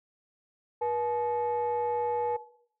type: tone pair together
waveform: sine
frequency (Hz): 481.3 / 857.6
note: B4 / A5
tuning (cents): -45 / -45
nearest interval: minor seventh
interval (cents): 1000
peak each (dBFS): -28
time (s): 0.81-2.37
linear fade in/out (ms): 10
effects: noise-tail reverb RT60 0.6 s tail -17 dB re dry + tanh soft clip ceiling -22 dBFS